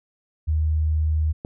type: tone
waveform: sine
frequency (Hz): 77.78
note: D#2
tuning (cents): 0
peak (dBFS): -18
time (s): 0.47-1.33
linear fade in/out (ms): 20
type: click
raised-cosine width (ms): 2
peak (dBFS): -18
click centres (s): 1.449
effects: none